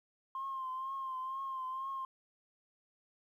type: tone with vibrato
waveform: sine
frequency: 1057 Hz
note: C6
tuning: 17 cents sharp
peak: -36 dBFS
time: 0.35-2.05 s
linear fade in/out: 2 ms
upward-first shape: triangle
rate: 2.1 Hz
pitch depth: 50 cents each way
effects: tanh soft clip ceiling -32 dBFS + 12-bit